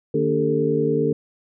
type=tone cluster; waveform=sine; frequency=151.3 / 228.6 / 288.5 / 399.7 / 450 Hz; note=D#3 / A#3 / D4 / G4 / A4; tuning=-48 / -34 / -31 / +34 / +39 cents; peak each=-25 / -27 / -25 / -24 / -21 dBFS; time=0.14-1.13 s; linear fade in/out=5 ms; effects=none